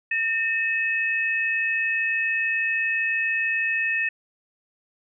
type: tone pair together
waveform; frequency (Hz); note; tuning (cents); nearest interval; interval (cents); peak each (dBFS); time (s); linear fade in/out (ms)
sine; 1818 / 2571; A#6 / E7; -44 / -44; tritone; 600; -24; 0.11-4.09; 5
effects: none